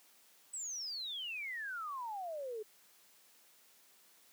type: exponential sweep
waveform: sine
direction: down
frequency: 8130 to 415.3 Hz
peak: -39 dBFS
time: 0.53-2.63 s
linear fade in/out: 10 ms
effects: white hiss -65 dBFS RMS until 4.32 s + high-pass 200 Hz 12 dB/octave